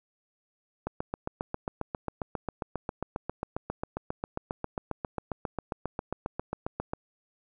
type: click train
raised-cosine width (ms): 1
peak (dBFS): -17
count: 46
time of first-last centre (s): 0.87-6.935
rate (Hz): 7.42
effects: none